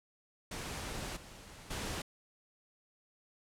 pink noise with level steps, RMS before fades -41 / -52 / -39 dBFS, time 0.51-2.02 s, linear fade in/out 5 ms, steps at 1.16 / 1.7 s, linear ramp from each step 10 ms, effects low-pass 10000 Hz 12 dB/octave

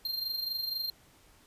square tone with amplitude modulation, 4186 Hz, C8, in tune, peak -30 dBFS, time 0.05-0.9 s, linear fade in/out 2 ms, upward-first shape sine, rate 24.1 Hz, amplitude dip 60%, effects pink hiss -61 dBFS RMS until 1.46 s + resampled to 32000 Hz

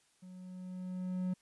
triangle tone with level ramp, 183.4 Hz, F#3, 15 cents flat, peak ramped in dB -47 to -29 dBFS, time 0.22-1.34 s, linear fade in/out 10 ms, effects white hiss -71 dBFS RMS until 1.41 s + resampled to 24000 Hz

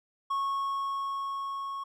triangle tone with level ramp, 1100 Hz, C#6, 14 cents flat, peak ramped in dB -25 to -32 dBFS, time 0.3-1.84 s, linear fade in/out 10 ms, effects none

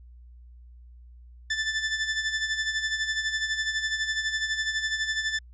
sawtooth tone with tremolo, 1760 Hz, A6, in tune, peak -20 dBFS, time 1.5-5.39 s, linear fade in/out 5 ms, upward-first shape sine, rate 12 Hz, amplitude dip 60%, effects added 60 Hz sine -46 dBFS peak until 5.53 s + resampled to 16000 Hz

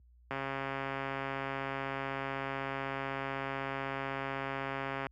click train, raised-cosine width 0.5 ms, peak -21 dBFS, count 648, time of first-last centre 0.31-5.067 s, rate 136 Hz, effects added 60 Hz sine -49 dBFS peak until 5.11 s + high-pass 100 Hz 12 dB/octave

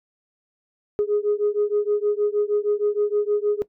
sine beating tone pair, 412.6 / 419 Hz, G#4 / G#4, -11 / +15 cents, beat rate 6.4 Hz, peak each -21 / -21 dBFS, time 0.99-3.62 s, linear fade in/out 0 ms, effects noise-tail reverb RT60 0.1 s tail -18 dB re dry + tanh soft clip ceiling -13 dBFS

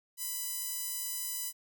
sawtooth tone with high-pass filter, 997 Hz, B5, 16 cents sharp, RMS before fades -37 dBFS, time 0.17-1.53 s, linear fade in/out 50 ms, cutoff 8500 Hz, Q 0.61, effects none

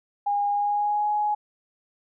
sine tone with pitch glide, 815 to 837.4 Hz, G#5 to G#5, -33 to +14 cents, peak -21 dBFS, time 0.26-1.35 s, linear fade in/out 10 ms, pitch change +47 cents, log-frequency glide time 0.49-1.09 s, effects none

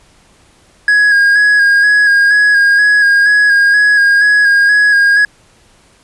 triangle tone with vibrato, 1650 Hz, G#6, 12 cents flat, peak -4 dBFS, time 0.88-5.25 s, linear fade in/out 2 ms, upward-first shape square, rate 2.1 Hz, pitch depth 24 cents each way, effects pink hiss -48 dBFS RMS until 6.03 s + resampled to 24000 Hz

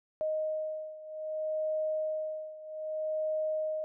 sine beating tone pair, 622.3 / 622.93 Hz, D#5 / D#5, 0 / +2 cents, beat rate 0.63 Hz, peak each -33 / -36 dBFS, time 0.21-3.84 s, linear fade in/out 0 ms, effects none

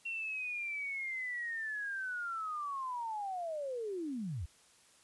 sine linear sweep, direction down, 2736 to 65.41 Hz, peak -36 dBFS, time 0.05-4.46 s, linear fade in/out 10 ms, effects white hiss -64 dBFS RMS until 5.03 s + resampled to 24000 Hz

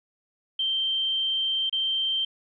sine tone with dropouts, 3136 Hz, G7, in tune, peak -23 dBFS, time 0.59-2.25 s, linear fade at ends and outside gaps 5 ms, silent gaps 1.696-1.726 s, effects none

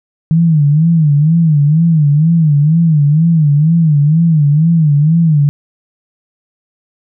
sine tone with vibrato, 155.56 Hz, D#3, in tune, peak -6 dBFS, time 0.31-5.49 s, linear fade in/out 0 ms, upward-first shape sine, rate 2.1 Hz, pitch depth 140 cents each way, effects none

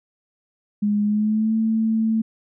sine tone with pitch glide, 207.2 to 222.1 Hz, G#3 to A3, -4 to +16 cents, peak -17 dBFS, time 0.82-2.22 s, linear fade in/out 10 ms, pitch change +120 cents, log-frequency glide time 1.03-1.55 s, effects none

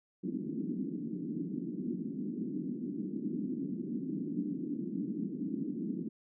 white band-pass noise, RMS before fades -37 dBFS, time 0.23-6.09 s, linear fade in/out 10 ms, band 170 to 320 Hz, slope 48 dB/octave, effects none

